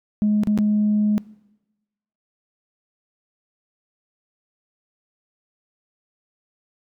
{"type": "tone with dropouts", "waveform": "sine", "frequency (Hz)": 210.1, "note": "G#3", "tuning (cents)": 20, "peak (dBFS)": -14, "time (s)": [0.22, 1.18], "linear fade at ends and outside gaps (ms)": 0, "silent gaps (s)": [[0.435, 0.472], [0.576, 0.587]], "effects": ["noise-tail reverb RT60 1.0 s tail -22 dB re dry", "tanh soft clip ceiling -12 dBFS"]}